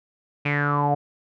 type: tone with low-pass filter sweep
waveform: sawtooth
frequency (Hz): 145.1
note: D3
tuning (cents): -21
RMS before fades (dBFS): -22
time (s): 0.45-0.95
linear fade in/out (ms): 10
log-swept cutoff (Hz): 2500 to 670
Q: 9.9
effects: none